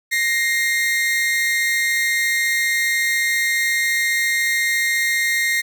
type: tone pair together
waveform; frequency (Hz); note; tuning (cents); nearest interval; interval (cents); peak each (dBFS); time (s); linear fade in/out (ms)
40% pulse; 1871.6 / 2106; A#6 / C7; +6 / +11; major second; 205; -19; 0.11-5.62; 20
effects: none